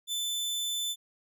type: tone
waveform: sawtooth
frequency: 3520 Hz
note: A7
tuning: in tune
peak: -27 dBFS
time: 0.07-0.96 s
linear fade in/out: 50 ms
effects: none